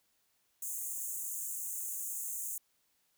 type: high-pass noise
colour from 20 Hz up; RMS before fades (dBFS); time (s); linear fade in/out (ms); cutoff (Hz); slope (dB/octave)
pink; -39; 0.62-2.58; 5; 6500; 96
effects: white hiss -75 dBFS RMS until 3.17 s